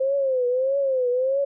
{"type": "tone with vibrato", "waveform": "sine", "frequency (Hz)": 523.3, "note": "C5", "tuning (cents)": 0, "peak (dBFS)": -19, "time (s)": [0, 1.45], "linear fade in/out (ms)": 10, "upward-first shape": "triangle", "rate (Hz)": 1.6, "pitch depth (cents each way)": 130, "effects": []}